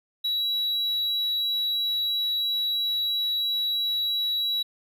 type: tone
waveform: triangle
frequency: 3901 Hz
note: B7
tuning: 22 cents flat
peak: -22 dBFS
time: 0.24-4.63 s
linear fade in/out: 10 ms
effects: none